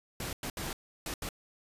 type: noise bursts at uneven times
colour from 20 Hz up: pink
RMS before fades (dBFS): -37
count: 5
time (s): 0.2-0.33 / 0.43-0.5 / 0.57-0.73 / 1.06-1.14 / 1.22-1.29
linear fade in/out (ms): 2
effects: resampled to 32000 Hz